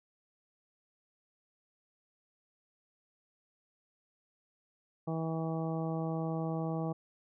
harmonic tone, 161.9 Hz, E3, 31 cents flat, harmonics 1 / 2 / 3 / 4 / 5 / 6 / 7, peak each -34 / -39 / -41 / -42 / -43 / -54 / -48 dBFS, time 5.07-6.93 s, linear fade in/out 10 ms, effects none

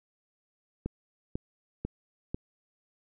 click train, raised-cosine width 3 ms, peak -19 dBFS, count 4, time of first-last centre 0.86-2.345 s, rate 2.02 Hz, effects none

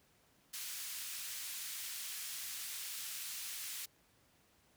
white band-pass noise, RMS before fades -44 dBFS, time 0.53-3.86 s, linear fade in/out 10 ms, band 1900 to 15000 Hz, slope 12 dB/octave, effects pink hiss -70 dBFS RMS until 4.76 s + high-pass 60 Hz 12 dB/octave

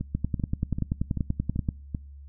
two click trains, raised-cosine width 5 ms, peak -13 / -17 dBFS, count 17 / 6, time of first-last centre 0.15-1.688 / 0.01-1.948 s, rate 10.4 / 2.58 Hz, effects noise-tail reverb RT60 0.5 s tail -25 dB re dry + added 70 Hz sine -42 dBFS peak until 2.28 s

